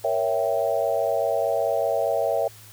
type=chord; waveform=sine; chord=A# diminished seventh; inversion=none; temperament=equal; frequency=466.2 / 554.4 / 659.3 / 784 Hz; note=A#4 / C#5 / E5 / G5; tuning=0 / 0 / 0 / 0 cents; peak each=-28 / -25 / -24 / -29 dBFS; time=0.04-2.48 s; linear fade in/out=5 ms; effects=added 107 Hz sine -49 dBFS peak until 2.72 s + white hiss -48 dBFS RMS until 2.72 s